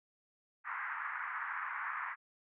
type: band-pass noise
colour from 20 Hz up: pink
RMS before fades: -40 dBFS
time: 0.64-2.16 s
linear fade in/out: 50 ms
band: 990 to 2000 Hz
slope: 48 dB/octave
effects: none